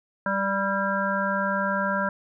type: harmonic tone with a mistuned harmonic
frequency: 196 Hz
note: G3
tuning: in tune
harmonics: 1 / 3 / 5 / 7 / 8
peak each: -29 / -29 / -29 / -29 / -29 dBFS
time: 0.26-2.09 s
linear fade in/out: 2 ms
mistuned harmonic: 8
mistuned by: +39 cents
effects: none